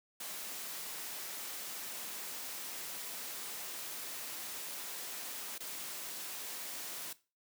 white noise with dropouts, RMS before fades -43 dBFS, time 0.2-7.13 s, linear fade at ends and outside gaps 5 ms, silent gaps 5.581-5.603 s, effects noise-tail reverb RT60 0.3 s tail -17 dB re dry + high-pass 200 Hz 12 dB/octave

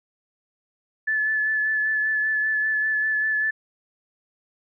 sine tone with vibrato, 1734 Hz, A6, 26 cents flat, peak -20 dBFS, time 1.07-3.51 s, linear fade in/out 10 ms, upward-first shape sine, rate 5.1 Hz, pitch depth 18 cents each way, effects none

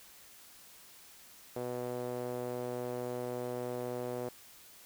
sawtooth tone with band-pass filter, 123.47 Hz, B2, in tune, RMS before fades -38 dBFS, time 1.56-4.29 s, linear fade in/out 5 ms, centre 510 Hz, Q 2.1, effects white hiss -56 dBFS RMS until 4.85 s

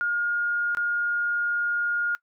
sine tone with dropouts, 1423 Hz, F6, 32 cents sharp, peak -22 dBFS, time 0.01-2.15 s, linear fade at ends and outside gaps 0 ms, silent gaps 0.749-0.771 s, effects noise-tail reverb RT60 0.1 s tail -22 dB re dry

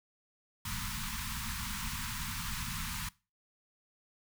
pink band-stop noise, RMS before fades -38 dBFS, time 0.65-3.09 s, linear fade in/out 5 ms, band 240 to 900 Hz, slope 96 dB/octave, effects noise-tail reverb RT60 0.3 s tail -21 dB re dry

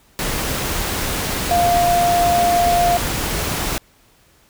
sine tone in noise, 698.5 Hz, F5, in tune, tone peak -13 dBFS, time 1.51-2.97 s, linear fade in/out 0 ms, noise pink, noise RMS -22 dBFS, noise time 0.19-3.78 s, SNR +6 dB, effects pink hiss -54 dBFS RMS until 4.49 s

